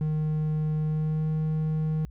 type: tone with pitch glide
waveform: triangle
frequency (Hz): 154.2 to 156.26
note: D#3 to D#3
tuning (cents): -15 to +8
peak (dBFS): -22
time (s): 0.01-2.05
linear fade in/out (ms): 0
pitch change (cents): +23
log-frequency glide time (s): 0.82-1.29
effects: added 60 Hz sine -42 dBFS peak until 2.1 s